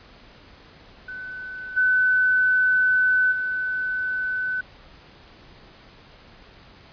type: tone with level steps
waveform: sine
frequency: 1507 Hz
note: F#6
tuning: 31 cents sharp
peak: -32 / -16 / -23 dBFS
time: 1.08-4.61 s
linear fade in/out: 5 ms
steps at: 1.76 / 3.31 s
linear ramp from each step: 20 ms
effects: pink hiss -49 dBFS RMS until 6.92 s + resampled to 11025 Hz

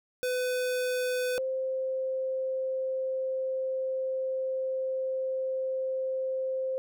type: tone pair in turn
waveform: square / sine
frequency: 502 / 524 Hz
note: B4 / C5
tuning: +28 / +2 cents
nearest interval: minor second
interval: 74 cents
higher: second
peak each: -28 dBFS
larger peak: neither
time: 0.23-1.38 / 1.38-6.78 s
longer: second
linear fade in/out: 0 ms
effects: none

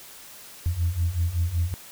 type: beating tone pair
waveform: sine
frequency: 82.41 / 87.71 Hz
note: E2 / F2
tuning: 0 / +8 cents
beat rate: 5.3 Hz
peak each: -26 / -23 dBFS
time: 0.66-1.74 s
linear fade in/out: 0 ms
effects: tanh soft clip ceiling -15 dBFS + white hiss -45 dBFS RMS until 1.91 s

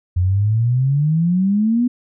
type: exponential sweep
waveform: sine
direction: up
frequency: 87.31 to 250 Hz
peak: -13 dBFS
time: 0.16-1.88 s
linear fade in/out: 10 ms
effects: none

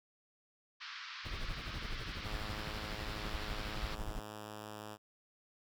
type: band-pass noise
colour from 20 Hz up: pink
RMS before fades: -47 dBFS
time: 0.8-3.96 s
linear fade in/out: 20 ms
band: 1100 to 5100 Hz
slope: 48 dB/octave
type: noise with tremolo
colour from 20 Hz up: brown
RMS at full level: -39 dBFS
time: 1.24-4.21 s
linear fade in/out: 20 ms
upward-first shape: triangle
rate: 12 Hz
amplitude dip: 75%
type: tone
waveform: 5% pulse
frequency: 106.2 Hz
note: G#2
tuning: 39 cents sharp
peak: -34 dBFS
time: 2.22-4.98 s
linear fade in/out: 50 ms
effects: none

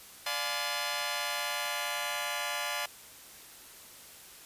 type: chord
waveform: 10% pulse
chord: D diminished seventh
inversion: none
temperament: just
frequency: 587.3 / 704.8 / 845.8 / 1014.9 Hz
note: D5 / F5 / Ab5 / Cb6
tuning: 0 / +16 / +31 / +47 cents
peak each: -29 dBFS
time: 0.26-2.86 s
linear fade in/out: 5 ms
effects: white hiss -51 dBFS RMS until 4.45 s + resampled to 32000 Hz

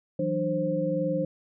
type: tone cluster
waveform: sine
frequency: 163.8 / 185.5 / 299.1 / 527 Hz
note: E3 / F#3 / D4 / C5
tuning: -11 / +5 / +32 / +12 cents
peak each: -31 / -33 / -31 / -27 dBFS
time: 0.19-1.25 s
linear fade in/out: 5 ms
effects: none

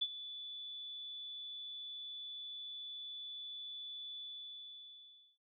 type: tone with ADSR envelope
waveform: sine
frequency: 3467 Hz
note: A7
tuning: 26 cents flat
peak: -30 dBFS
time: 0.01-5.38 s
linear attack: 12 ms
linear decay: 47 ms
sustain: -14 dB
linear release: 1200 ms
effects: none

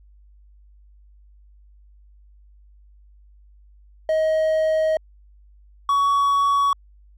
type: tone pair in turn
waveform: triangle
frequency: 631 / 1124.3 Hz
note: D#5 / C#6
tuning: +24 / +24 cents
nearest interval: minor seventh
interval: 1000 cents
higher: second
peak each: -15 / -14 dBFS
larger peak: second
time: 4.09-4.97 / 5.89-6.73 s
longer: first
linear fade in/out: 2 ms
effects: added 50 Hz sine -48 dBFS peak until 7.17 s

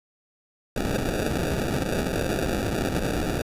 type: noise with sample-and-hold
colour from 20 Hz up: blue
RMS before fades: -26 dBFS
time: 0.76-3.42 s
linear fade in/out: 5 ms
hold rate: 1050 Hz
effects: resampled to 32000 Hz

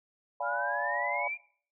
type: chord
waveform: sine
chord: D diminished seventh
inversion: none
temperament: equal with one note detuned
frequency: 579.2 / 698.5 / 830.6 / 987.8 Hz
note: D5 / F5 / Ab5 / Cb6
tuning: -24 / 0 / 0 / 0 cents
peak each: -36 dBFS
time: 0.4-1.28 s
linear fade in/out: 5 ms
type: exponential sweep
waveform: sine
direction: up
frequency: 1367 to 2425 Hz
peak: -32 dBFS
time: 0.42-1.38 s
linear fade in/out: 50 ms
effects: noise-tail reverb RT60 0.5 s tail -20 dB re dry

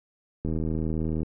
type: click train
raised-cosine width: 3 ms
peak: -17 dBFS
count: 63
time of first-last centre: 0.45-1.231 s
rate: 79.4 Hz
effects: none

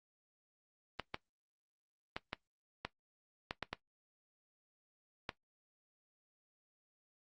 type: clicks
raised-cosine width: 0.3 ms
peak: -21 dBFS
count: 9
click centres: 0.997 / 1.144 / 2.165 / 2.331 / 2.85 / 3.509 / 3.627 / 3.73 / 5.292 s
effects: noise-tail reverb RT60 0.1 s tail -17 dB re dry + Opus 24 kbps

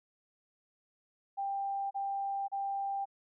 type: tone bursts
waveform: sine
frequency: 791 Hz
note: G5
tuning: 15 cents sharp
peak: -32 dBFS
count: 3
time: 1.37-3.056 s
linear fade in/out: 20 ms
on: 540 ms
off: 33 ms
effects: none

